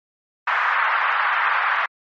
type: band-pass noise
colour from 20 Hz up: white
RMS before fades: -20 dBFS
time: 0.47-1.86 s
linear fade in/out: 5 ms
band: 960 to 1700 Hz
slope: 24 dB/octave
effects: MP3 32 kbps